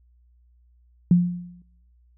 sine tone with exponential decay, 176.2 Hz, F3, 16 cents sharp, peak -10 dBFS, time 1.11-1.62 s, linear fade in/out 2 ms, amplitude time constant 110 ms, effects noise-tail reverb RT60 0.9 s tail -26 dB re dry + added 60 Hz sine -55 dBFS peak until 2.17 s

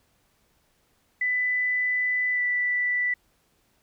sine tone with pitch glide, 1995 to 1973.2 Hz, B6 to B6, +17 to -2 cents, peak -22 dBFS, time 1.21-3.14 s, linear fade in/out 5 ms, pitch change -19 cents, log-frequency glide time 2.32-2.41 s, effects pink hiss -67 dBFS RMS until 3.82 s

